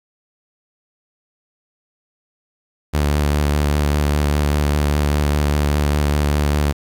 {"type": "tone with vibrato", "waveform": "sawtooth", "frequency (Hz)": 73.42, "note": "D2", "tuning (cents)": 0, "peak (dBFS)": -11, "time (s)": [2.93, 6.73], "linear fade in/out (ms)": 20, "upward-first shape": "sine", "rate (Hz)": 5, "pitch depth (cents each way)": 23, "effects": ["8-bit"]}